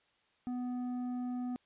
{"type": "tone with tanh clipping", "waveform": "triangle", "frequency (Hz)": 248, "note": "B3", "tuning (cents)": 7, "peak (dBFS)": -36, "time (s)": [0.47, 1.56], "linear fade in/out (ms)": 0, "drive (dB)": 12, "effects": ["white hiss -72 dBFS RMS until 1.65 s", "resampled to 8000 Hz"]}